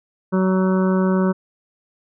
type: harmonic tone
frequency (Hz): 187.6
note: F#3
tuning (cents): +24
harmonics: 1 / 2 / 3 / 5 / 6 / 7 / 8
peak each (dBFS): -16 / -22 / -26 / -30 / -32 / -33 / -34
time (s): 0.32-1.33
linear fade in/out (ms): 20
effects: none